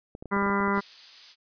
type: clicks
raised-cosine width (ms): 2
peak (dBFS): -26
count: 10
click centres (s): 0.151 / 0.225 / 0.257 / 0.366 / 0.425 / 0.464 / 0.5 / 0.605 / 0.679 / 0.777
type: harmonic tone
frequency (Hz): 199.6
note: G3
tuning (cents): +32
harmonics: 1 / 2 / 3 / 4 / 5 / 6 / 7 / 8 / 9 / 10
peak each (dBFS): -27 / -30 / -38 / -38 / -29 / -32 / -32 / -40 / -43 / -35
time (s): 0.31-0.81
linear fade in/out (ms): 20
type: noise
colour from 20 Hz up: violet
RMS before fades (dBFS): -34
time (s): 0.73-1.36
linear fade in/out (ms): 50
effects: resampled to 11025 Hz